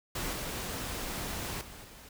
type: noise with level steps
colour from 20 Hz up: pink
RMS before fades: -35 / -37 / -48 / -51 dBFS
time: 0.15-2.09 s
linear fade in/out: 5 ms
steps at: 0.33 / 1.61 / 1.84 s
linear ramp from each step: 2 ms
effects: none